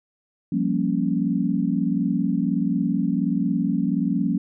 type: chord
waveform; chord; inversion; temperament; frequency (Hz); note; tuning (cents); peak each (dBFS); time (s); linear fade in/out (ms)
sine; G half-diminished seventh; third; equal; 174.61 / 196 / 233.1 / 277.2; F3 / G3 / Bb3 / Db4; 0 / 0 / 0 / 0; -25; 0.52-4.38; 5
effects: none